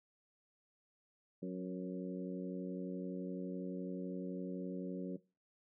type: harmonic tone with a mistuned harmonic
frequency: 91.8 Hz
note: F#2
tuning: 13 cents flat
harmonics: 2 / 3 / 4 / 5 / 6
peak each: -41 / -45 / -47 / -49 / -51 dBFS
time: 1.42-5.17 s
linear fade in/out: 10 ms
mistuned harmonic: 5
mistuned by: +30 cents
effects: noise-tail reverb RT60 0.3 s tail -20 dB re dry